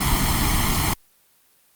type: noise with comb filter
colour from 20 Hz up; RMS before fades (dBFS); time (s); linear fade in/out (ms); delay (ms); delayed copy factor
pink; -20; 0-0.94; 10; 0.95; +1
effects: white hiss -59 dBFS RMS until 1.75 s + Opus 24 kbps